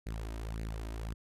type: tone with flanger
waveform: sawtooth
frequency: 55 Hz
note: A1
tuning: in tune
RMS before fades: -39 dBFS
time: 0.06-1.14 s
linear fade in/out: 10 ms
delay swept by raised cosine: 0.44 to 3.24 ms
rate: 1.8 Hz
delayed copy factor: +0.7
effects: resampled to 32000 Hz